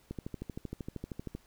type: click train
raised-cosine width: 3 ms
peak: -25 dBFS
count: 17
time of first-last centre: 0.11-1.35 s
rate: 12.9 Hz
effects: pink hiss -65 dBFS RMS until 1.46 s